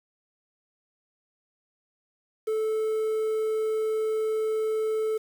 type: tone with quantisation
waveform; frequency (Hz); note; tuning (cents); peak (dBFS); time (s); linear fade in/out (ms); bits
triangle; 437.2; A4; -11; -22; 2.47-5.18; 10; 8
effects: none